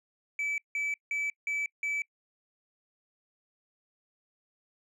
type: tone bursts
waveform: sine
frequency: 2304 Hz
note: D7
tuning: 34 cents flat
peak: -26 dBFS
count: 5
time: 0.39-2.02 s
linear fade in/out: 2 ms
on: 190 ms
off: 170 ms
effects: noise-tail reverb RT60 0.1 s tail -26 dB re dry + tanh soft clip ceiling -28 dBFS